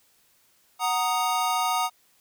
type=chord; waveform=square; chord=D# minor; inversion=first; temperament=equal; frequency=740 / 932.3 / 1244.5 Hz; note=F#5 / A#5 / D#6; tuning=0 / 0 / 0 cents; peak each=-28 dBFS; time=0.79-1.9 s; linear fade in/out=50 ms; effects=white hiss -63 dBFS RMS until 2.2 s